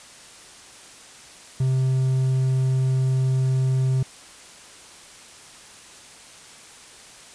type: tone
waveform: triangle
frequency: 130.81 Hz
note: C3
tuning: in tune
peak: -16 dBFS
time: 1.6-4.03 s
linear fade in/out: 5 ms
effects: white hiss -45 dBFS RMS until 7.34 s + resampled to 22050 Hz